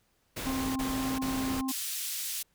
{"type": "noise bursts", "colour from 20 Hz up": "pink", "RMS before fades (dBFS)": -36, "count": 3, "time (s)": [0.36, 1.614], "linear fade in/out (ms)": 10, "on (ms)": 400, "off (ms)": 27}
{"type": "harmonic tone", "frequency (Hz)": 264.1, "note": "C4", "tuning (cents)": 16, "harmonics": [1, 3, 4], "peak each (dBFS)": [-30, -44, -41], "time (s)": [0.46, 1.72], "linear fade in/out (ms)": 10}
{"type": "band-pass noise", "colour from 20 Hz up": "white", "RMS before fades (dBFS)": -35, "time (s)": [1.68, 2.43], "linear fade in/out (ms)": 10, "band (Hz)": [2900, 16000], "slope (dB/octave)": 12}
{"effects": ["pink hiss -71 dBFS RMS until 2.54 s"]}